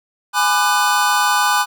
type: chord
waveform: square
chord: G# half-diminished seventh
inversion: none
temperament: just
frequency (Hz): 830.6 / 996.7 / 1196.1 / 1495.1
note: G#5 / B5 / D6 / F#6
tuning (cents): 0 / +16 / +31 / +18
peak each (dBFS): -20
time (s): 0.33-1.66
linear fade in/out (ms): 50
effects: none